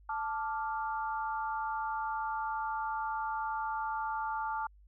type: chord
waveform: sine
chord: D minor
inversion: second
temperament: equal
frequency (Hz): 880 / 1174.7 / 1396.9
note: A5 / D6 / F6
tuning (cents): 0 / 0 / 0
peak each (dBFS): -34 / -39 / -40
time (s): 0.09-4.67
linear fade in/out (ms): 5
effects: added 50 Hz sine -56 dBFS peak until 4.87 s